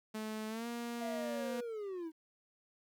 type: tone with pitch glide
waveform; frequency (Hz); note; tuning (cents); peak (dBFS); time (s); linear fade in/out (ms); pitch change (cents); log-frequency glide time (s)
sawtooth; 216.9 to 236.5; A3 to A#3; -25 to +25; -35; 0.14-1.61; 10; +150; 0.48-0.67
type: linear sweep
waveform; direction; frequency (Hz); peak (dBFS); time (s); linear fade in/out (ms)
triangle; down; 698.5 to 310; -37; 0.99-2.12; 50
effects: 12-bit